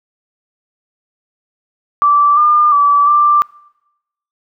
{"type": "tone with pitch steps", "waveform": "sine", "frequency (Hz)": [1164, 1204, 1153, 1180], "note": ["D6", "D6", "D6", "D6"], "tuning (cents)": [-16, 43, -32, 8], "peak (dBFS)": -7, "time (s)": [2.02, 3.42], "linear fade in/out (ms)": 0, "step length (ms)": 350, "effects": ["noise-tail reverb RT60 0.9 s tail -24 dB re dry"]}